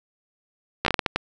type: slowing click train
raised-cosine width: 0.3 ms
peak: -4 dBFS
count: 8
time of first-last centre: 0.85-1.16 s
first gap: 13 ms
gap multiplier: 1.4
effects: none